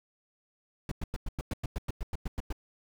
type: noise bursts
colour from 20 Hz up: brown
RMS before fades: -32 dBFS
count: 14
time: 0.89-2.527 s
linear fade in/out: 2 ms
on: 25 ms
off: 99 ms
effects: none